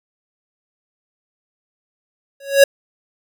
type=tone with exponential growth; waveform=square; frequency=554.4 Hz; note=C#5; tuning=in tune; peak=-3 dBFS; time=2.4-2.64 s; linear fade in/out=5 ms; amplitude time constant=51 ms; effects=none